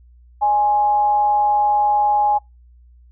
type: tone with frequency modulation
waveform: sine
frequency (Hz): 830.6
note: G#5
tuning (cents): 0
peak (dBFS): -13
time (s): 0.41-2.39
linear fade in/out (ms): 20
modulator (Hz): 232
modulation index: 0.23
effects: noise-tail reverb RT60 0.2 s tail -25 dB re dry + added 60 Hz sine -45 dBFS peak until 3.11 s